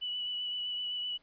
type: tone with vibrato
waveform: sine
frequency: 2958 Hz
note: F#7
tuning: 1 cent flat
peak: -33 dBFS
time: 0.01-1.18 s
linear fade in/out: 20 ms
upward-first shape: sine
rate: 7.8 Hz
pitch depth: 17 cents each way
effects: pink hiss -68 dBFS RMS until 1.22 s + resampled to 11025 Hz